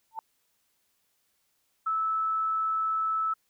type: tone with exponential growth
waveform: sine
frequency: 892 Hz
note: A5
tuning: 23 cents sharp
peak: -28 dBFS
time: 0.11-0.19 s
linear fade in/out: 1 ms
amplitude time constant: 16 ms
type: tone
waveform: sine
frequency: 1308 Hz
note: E6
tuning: 14 cents flat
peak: -25 dBFS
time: 1.86-3.34 s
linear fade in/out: 10 ms
effects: white hiss -73 dBFS RMS until 3.49 s